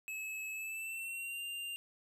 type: tone with pitch glide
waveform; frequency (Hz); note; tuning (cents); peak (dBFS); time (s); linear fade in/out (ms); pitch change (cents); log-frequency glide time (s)
square; 2588 to 2790; E7 to F7; -32 to -2; -40; 0.08-1.76; 0; +130; 0.52-1.42
effects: none